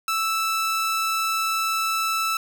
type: tone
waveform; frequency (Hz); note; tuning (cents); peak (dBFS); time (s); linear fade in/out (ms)
sawtooth; 1318.5; E6; 0; -18; 0.08-2.37; 2
effects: none